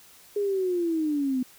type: linear sweep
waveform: sine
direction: down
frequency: 415.3 to 249.6 Hz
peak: -23 dBFS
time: 0.36-1.43 s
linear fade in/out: 5 ms
effects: white hiss -53 dBFS RMS until 1.58 s